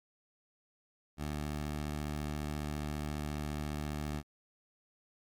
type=tone; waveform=15% pulse; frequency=74.6 Hz; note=D2; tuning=28 cents sharp; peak=-29 dBFS; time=1.17-4.23 s; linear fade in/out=50 ms; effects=MP3 96 kbps